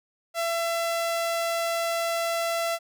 sawtooth tone, 672 Hz, E5, 33 cents sharp, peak -21 dBFS, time 0.34-2.79 s, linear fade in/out 50 ms, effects none

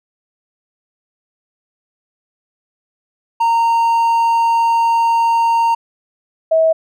triangle / sine tone pair in turn, 923 / 644.7 Hz, A#5 / E5, -17 / -39 cents, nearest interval tritone, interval 622 cents, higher first, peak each -9 dBFS, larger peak neither, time 3.4-5.75 / 6.51-6.73 s, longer first, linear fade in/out 10 ms, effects none

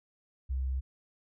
sine tone, 65.41 Hz, C2, in tune, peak -29 dBFS, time 0.49-0.81 s, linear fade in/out 20 ms, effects none

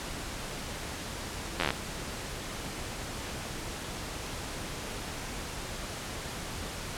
slowing click train, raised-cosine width 0.3 ms, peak -11 dBFS, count 9, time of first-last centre 1.6-1.705 s, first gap 11 ms, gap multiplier 1.05, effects pink hiss -38 dBFS RMS until 6.97 s + low-pass 10000 Hz 12 dB/octave

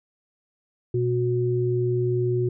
sine tone pair together, 122.2 / 364.5 Hz, B2 / F#4, -18 / -26 cents, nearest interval octave + perfect fifth, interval 1892 cents, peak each -23 dBFS, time 0.94-2.49 s, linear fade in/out 5 ms, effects none

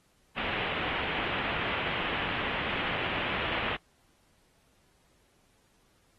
white low-pass noise, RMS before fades -33 dBFS, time 0.36-3.77 s, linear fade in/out 20 ms, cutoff 3100 Hz, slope 48 dB/octave, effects pink hiss -68 dBFS RMS until 6.18 s + AAC 32 kbps

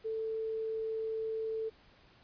sine tone, 443.1 Hz, A4, 12 cents sharp, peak -33 dBFS, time 0.04-1.7 s, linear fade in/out 20 ms, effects pink hiss -62 dBFS RMS until 2.23 s + resampled to 11025 Hz

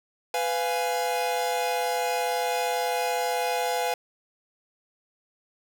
45% pulse chord, F diminished, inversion second, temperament equal with one note detuned, 498.8 / 698.5 / 830.6 Hz, Cb5 / F5 / Ab5, +17 / 0 / 0 cents, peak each -29 dBFS, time 0.34-3.94 s, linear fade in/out 2 ms, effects none

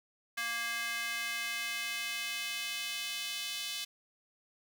square tone with high-pass filter sweep, 233.1 Hz, A#3, in tune, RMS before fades -37 dBFS, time 0.37-3.85 s, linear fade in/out 10 ms, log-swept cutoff 1700 to 3300 Hz, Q 1.9, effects none

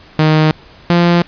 sawtooth tone pair in turn, 155.56 / 172.85 Hz, D#3 / F3, 0 / -18 cents, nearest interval major second, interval 182 cents, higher second, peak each -4 dBFS, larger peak neither, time 0.19-0.51 / 0.9-1.22 s, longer neither, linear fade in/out 0 ms, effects pink hiss -41 dBFS RMS until 1.27 s + resampled to 11025 Hz

